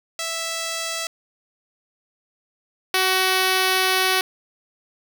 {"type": "tone pair in turn", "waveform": "5% pulse", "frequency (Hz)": [659, 375.3], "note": ["E5", "F#4"], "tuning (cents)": [-1, 25], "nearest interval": "minor seventh", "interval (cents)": 974, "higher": "first", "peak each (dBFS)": [-14, -6], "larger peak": "second", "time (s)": [[0.19, 1.07], [2.94, 4.21]], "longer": "second", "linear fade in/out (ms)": 2, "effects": []}